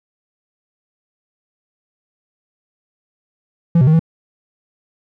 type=tone with pitch steps; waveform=triangle; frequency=168.5 / 127.1 / 156.8 / 163.1 Hz; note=E3 / C3 / D#3 / E3; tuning=+38 / -50 / +14 / -18 cents; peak=-6 dBFS; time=3.75-3.994 s; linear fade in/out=5 ms; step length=61 ms; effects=none